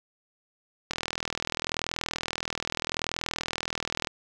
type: click train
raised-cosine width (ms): 0.2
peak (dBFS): -11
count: 130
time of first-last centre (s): 0.91-4.072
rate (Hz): 40.8
effects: none